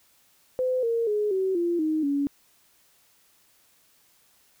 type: tone with pitch steps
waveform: sine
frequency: 510 / 462.3 / 419.1 / 379.9 / 344.3 / 312.1 / 282.9 Hz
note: C5 / A#4 / G#4 / F#4 / F4 / D#4 / C#4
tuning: -44 / -14 / +16 / +46 / -25 / +5 / +35 cents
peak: -22 dBFS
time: 0.59-2.27 s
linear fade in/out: 0 ms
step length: 240 ms
effects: white hiss -62 dBFS RMS until 4.6 s